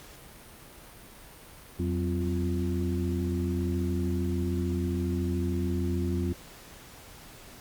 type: harmonic tone with a mistuned harmonic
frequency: 86.9 Hz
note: F2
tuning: 8 cents flat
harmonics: 1 / 2 / 3 / 4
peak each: -29 / -32 / -34 / -34 dBFS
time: 1.79-6.33 s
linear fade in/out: 5 ms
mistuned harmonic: 2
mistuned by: +120 cents
effects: pink hiss -49 dBFS RMS until 7.6 s + Opus 48 kbps